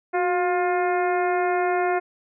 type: harmonic tone with a mistuned harmonic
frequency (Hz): 354.2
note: F4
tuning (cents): +24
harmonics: 1 / 2 / 3 / 4 / 5 / 6 / 7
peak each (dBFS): -23 / -23 / -32 / -31 / -34 / -35 / -40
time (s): 0.13-2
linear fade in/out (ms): 20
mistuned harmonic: 1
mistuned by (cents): +52
effects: none